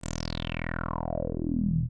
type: tone with low-pass filter sweep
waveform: 10% pulse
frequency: 41.2 Hz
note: E1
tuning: in tune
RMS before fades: -30 dBFS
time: 0.01-1.89 s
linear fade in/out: 50 ms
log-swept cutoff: 8600 to 120 Hz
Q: 7
effects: none